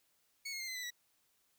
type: tone with pitch steps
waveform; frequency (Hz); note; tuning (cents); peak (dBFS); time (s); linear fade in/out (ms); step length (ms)
20% pulse; 2214 / 2157 / 2102 / 2048 / 1995.4 / 1944.2; C#7 / C#7 / C7 / C7 / B6 / B6; -3 / -48 / +7 / -38 / +17 / -28; -35; 0.45-0.906; 10; 76
effects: white hiss -75 dBFS RMS until 1.58 s